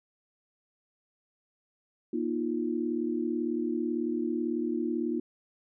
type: chord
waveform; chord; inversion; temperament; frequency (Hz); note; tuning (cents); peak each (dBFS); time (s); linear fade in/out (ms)
sine; Bb suspended fourth; none; equal with one note detuned; 238.9 / 311.1 / 349.2; Bb3 / Eb4 / F4; +43 / 0 / 0; -32; 2.13-5.2; 5
effects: none